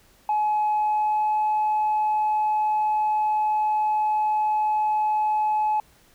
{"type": "tone with pitch glide", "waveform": "sine", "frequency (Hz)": [848, 853.9], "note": ["G#5", "G#5"], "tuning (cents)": [36, 48], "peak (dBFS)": -18, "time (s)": [0.29, 5.8], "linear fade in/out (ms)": 2, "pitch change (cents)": 12, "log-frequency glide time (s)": [0.74, 1.38], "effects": ["tanh soft clip ceiling -17 dBFS", "pink hiss -57 dBFS RMS until 6.14 s"]}